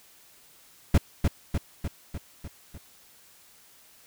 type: noise with echo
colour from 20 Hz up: brown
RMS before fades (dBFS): -17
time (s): 0.94-0.98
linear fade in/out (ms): 5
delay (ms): 300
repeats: 6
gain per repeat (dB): -4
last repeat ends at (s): 2.78
effects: white hiss -56 dBFS RMS until 4.06 s